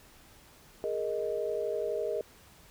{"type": "chord", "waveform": "sine", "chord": "Ab suspended second", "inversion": "none", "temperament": "just", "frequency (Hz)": [415.3, 467.2, 623], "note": ["Ab4", "Bb4", "Eb5"], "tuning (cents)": [0, 4, 2], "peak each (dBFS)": -34, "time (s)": [0.84, 2.21], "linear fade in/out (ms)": 0, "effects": ["pink hiss -57 dBFS RMS until 2.7 s"]}